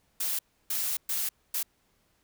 blue noise bursts at uneven times, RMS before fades -30 dBFS, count 4, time 0.2-0.39 / 0.7-0.97 / 1.09-1.29 / 1.54-1.63 s, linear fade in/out 5 ms, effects pink hiss -70 dBFS RMS until 2.23 s

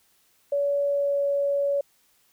sine tone with pitch glide, 568 to 564.4 Hz, C#5 to C#5, +42 to +31 cents, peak -21 dBFS, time 0.52-1.81 s, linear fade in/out 5 ms, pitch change -11 cents, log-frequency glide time 0.85-1.2 s, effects white hiss -64 dBFS RMS until 2.32 s

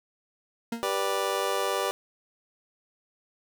40% pulse tone with exponential decay, 231.7 Hz, A#3, 10 cents flat, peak -26 dBFS, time 0.72-0.91 s, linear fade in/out 5 ms, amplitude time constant 41 ms
25% pulse chord, G major, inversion none, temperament just, 392 / 490 / 588 Hz, G4 / B4 / D5, 0 / -14 / +2 cents, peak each -27 dBFS, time 0.83-1.91 s, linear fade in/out 0 ms
effects none

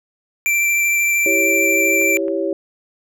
square tone with vibrato, 2349 Hz, D7, in tune, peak -15 dBFS, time 0.46-2.17 s, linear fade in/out 0 ms, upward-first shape sine, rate 13 Hz, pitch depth 10 cents each way
sine chord, C# diminished, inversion first, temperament equal, 329.6 / 392 / 554.4 Hz, E4 / G4 / C#5, 0 / 0 / 0 cents, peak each -22 dBFS, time 1.26-2.53 s, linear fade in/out 2 ms
clicks, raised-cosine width 0.5 ms, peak -24 / -25 dBFS, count 2, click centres 2.016 / 2.282 s
effects none

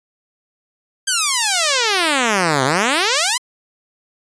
5% pulse exponential two-way sweep, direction down then up, 1611 to 126.2 to 1052 Hz, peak -3 dBFS, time 1.07-3.38 s, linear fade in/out 10 ms, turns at 2.64 s, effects resampled to 22050 Hz

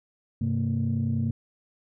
sine tone cluster, 100.6 / 130.9 / 227.6 Hz, G2 / C3 / A#3, +45 / +1 / -41 cents, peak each -27 dBFS, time 0.41-1.31 s, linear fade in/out 5 ms, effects tanh soft clip ceiling -17 dBFS

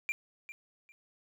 triangle tone with echo, 2380 Hz, D7, 22 cents sharp, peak -28 dBFS, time 0.09-0.12 s, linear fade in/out 0 ms, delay 400 ms, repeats 2, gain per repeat -13 dB, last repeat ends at 0.92 s, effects none

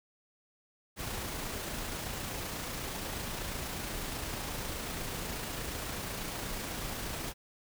pink noise with amplitude modulation, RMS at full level -37 dBFS, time 0.96-7.34 s, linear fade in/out 50 ms, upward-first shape sine, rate 28.2 Hz, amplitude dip 25%, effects none

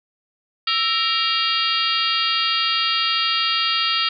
harmonic tone with a mistuned harmonic, 466.2 Hz, A#4, in tune, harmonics 3 / 4 / 5 / 6 / 7 / 8 / 9 / 10, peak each -24 / -30 / -30 / -24 / -25 / -27 / -29 / -25 dBFS, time 0.67-4.09 s, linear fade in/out 5 ms, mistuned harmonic 3, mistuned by -97 cents, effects none

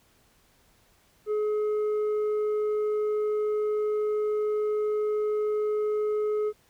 triangle tone with tanh clipping, 423.5 Hz, G#4, 34 cents sharp, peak -25 dBFS, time 1.26-6.53 s, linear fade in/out 50 ms, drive 9 dB, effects pink hiss -63 dBFS RMS until 6.69 s

